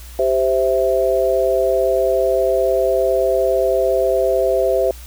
sine chord, C major, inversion second, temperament equal with one note detuned, 392 / 521.7 / 659.3 Hz, G4 / C5 / E5, 0 / -5 / 0 cents, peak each -19 / -17 / -18 dBFS, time 0.19-4.91 s, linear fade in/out 2 ms, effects added 60 Hz sine -34 dBFS peak until 5.06 s + white hiss -42 dBFS RMS until 5.06 s

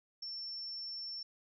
sine tone, 5410 Hz, E8, 44 cents sharp, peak -40 dBFS, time 0.22-1.23 s, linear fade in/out 5 ms, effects none

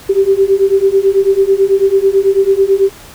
sine beating tone pair, 385.4 / 394.5 Hz, G4 / G4, -29 / +11 cents, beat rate 9.1 Hz, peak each -11 / -10 dBFS, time 0.09-2.9 s, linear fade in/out 10 ms, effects pink hiss -36 dBFS RMS until 3.14 s

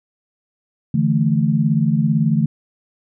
sine chord, D suspended second, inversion none, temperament equal, 146.83 / 164.81 / 220 Hz, D3 / E3 / A3, 0 / 0 / 0 cents, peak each -18 dBFS, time 0.94-2.46 s, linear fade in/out 5 ms, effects none

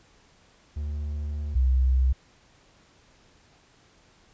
triangle / sine tone pair in turn, 73.8 / 64.22 Hz, D2 / C2, +9 / -32 cents, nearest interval major second, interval 241 cents, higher first, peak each -26 / -18 dBFS, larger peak second, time 0.76-1.55 / 1.55-2.13 s, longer first, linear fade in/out 10 ms, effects pink hiss -59 dBFS RMS until 4.33 s + resampled to 16000 Hz

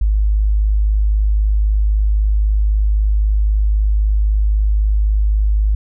sine tone, 51.91 Hz, G#1, in tune, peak -11 dBFS, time 0.01-5.75 s, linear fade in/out 5 ms, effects none

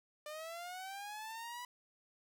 sawtooth linear sweep, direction up, 595 to 987.8 Hz, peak -40 dBFS, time 0.26-1.65 s, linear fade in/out 2 ms, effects none

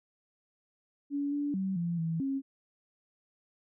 sine tone with pitch steps, 284.6 / 288.9 / 191.2 / 171 / 163.6 / 271.7 Hz, C#4 / D4 / G3 / F3 / E3 / C#4, +46 / -28 / -43 / -36 / -13 / -35 cents, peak -29 dBFS, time 1.1-2.42 s, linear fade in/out 50 ms, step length 220 ms, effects none

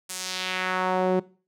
sawtooth tone with band-pass filter sweep, 185 Hz, F#3, in tune, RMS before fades -26 dBFS, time 0.09-1.2 s, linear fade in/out 10 ms, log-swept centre 9100 to 380 Hz, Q 1.4, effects noise-tail reverb RT60 0.4 s tail -21 dB re dry

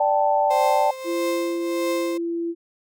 sine chord, D suspended fourth, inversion none, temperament equal with one note detuned, 587.3 / 778.1 / 880 Hz, D5 / G5 / A5, 0 / -13 / 0 cents, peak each -21 dBFS, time 0-0.91 s, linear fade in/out 5 ms
35% pulse tone with tremolo, 523.3 Hz, C5, in tune, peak -21 dBFS, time 0.5-2.18 s, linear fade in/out 10 ms, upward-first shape triangle, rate 1.6 Hz, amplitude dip 75%
sine tone with pitch glide, 340 to 337.7 Hz, F4 to E4, -46 to +42 cents, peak -23 dBFS, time 1.04-2.55 s, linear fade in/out 50 ms, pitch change -12 cents, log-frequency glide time 1.48-2.38 s
effects none

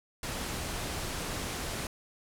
pink low-pass noise, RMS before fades -36 dBFS, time 0.23-1.87 s, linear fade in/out 2 ms, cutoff 12000 Hz, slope 24 dB/octave, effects none

